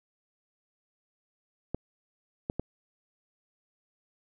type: clicks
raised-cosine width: 2 ms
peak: -17 dBFS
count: 3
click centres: 1.746 / 2.499 / 2.596 s
effects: none